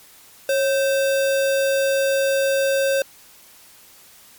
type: tone with sample-and-hold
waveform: sine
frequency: 547 Hz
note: C#5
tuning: 23 cents flat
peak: -16 dBFS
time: 0.49-3.02 s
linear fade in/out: 2 ms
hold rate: 2100 Hz
effects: white hiss -48 dBFS RMS until 4.38 s + MP3 96 kbps